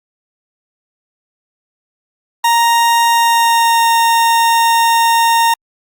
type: tone with pitch glide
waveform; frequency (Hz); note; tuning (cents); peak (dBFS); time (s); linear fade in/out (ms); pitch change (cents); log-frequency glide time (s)
40% pulse; 932.3 to 922.7; A#5 to A#5; 0 to -18; -8; 2.44-5.54; 5; -18; 3.05-3.88
effects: Opus 48 kbps